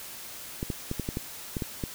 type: clicks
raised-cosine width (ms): 3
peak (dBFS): -17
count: 9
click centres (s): 0.629 / 0.702 / 0.914 / 0.997 / 1.089 / 1.171 / 1.568 / 1.622 / 1.838
effects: white hiss -42 dBFS RMS until 1.94 s